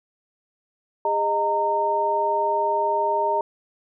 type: tone cluster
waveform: sine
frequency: 407.3 / 619 / 920 Hz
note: G#4 / D#5 / A#5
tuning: -34 / -9 / -23 cents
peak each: -27 / -25 / -21 dBFS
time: 1.05-3.41 s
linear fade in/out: 2 ms
effects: none